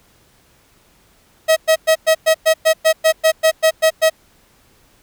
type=tone bursts; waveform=45% pulse; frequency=639 Hz; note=D#5; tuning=46 cents sharp; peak=-9 dBFS; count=14; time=1.48-4.1 s; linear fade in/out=20 ms; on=85 ms; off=110 ms; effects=pink hiss -54 dBFS RMS until 5.02 s